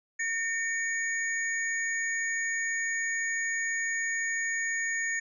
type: tone cluster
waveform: sine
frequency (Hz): 1823 / 2256 / 6710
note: A#6 / C#7 / G#8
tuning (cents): -39 / +30 / +17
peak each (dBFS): -29 / -37 / -36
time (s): 0.19-5.2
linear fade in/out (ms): 10
effects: none